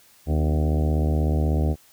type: harmonic tone with a mistuned harmonic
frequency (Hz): 76.3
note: D#2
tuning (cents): -33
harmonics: 1 / 2 / 3 / 4 / 5 / 6 / 7 / 8 / 9 / 10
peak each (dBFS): -20 / -26 / -30 / -32 / -34 / -36 / -37 / -38 / -39 / -40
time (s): 0.26-1.76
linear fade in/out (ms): 50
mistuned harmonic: 3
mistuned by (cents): +65
effects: white hiss -55 dBFS RMS until 1.92 s